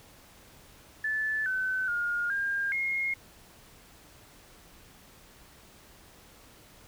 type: tone with pitch steps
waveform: sine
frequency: 1743 / 1520 / 1422 / 1607 / 2148 Hz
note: A6 / F#6 / F6 / G6 / C7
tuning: -17 / +46 / +31 / +43 / +45 cents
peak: -27 dBFS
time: 1.04-3.14 s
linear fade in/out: 5 ms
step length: 420 ms
effects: pink hiss -55 dBFS RMS until 6.87 s